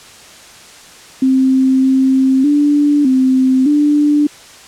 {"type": "tone with pitch steps", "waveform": "sine", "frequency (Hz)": [262.8, 264.3, 291.7, 260.3, 294.6], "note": ["C4", "C4", "D4", "C4", "D4"], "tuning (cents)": [8, 18, -12, -9, 6], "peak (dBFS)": -8, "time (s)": [1.22, 4.27], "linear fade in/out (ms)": 5, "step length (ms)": 610, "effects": ["white hiss -38 dBFS RMS until 4.67 s", "low-pass 8000 Hz 12 dB/octave"]}